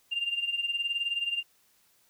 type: tone with tremolo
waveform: sine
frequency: 2794 Hz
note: F7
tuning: in tune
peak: -24 dBFS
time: 0.11-1.43 s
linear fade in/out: 20 ms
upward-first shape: sine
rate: 19 Hz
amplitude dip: 75%
effects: tanh soft clip ceiling -21 dBFS + white hiss -66 dBFS RMS until 2.09 s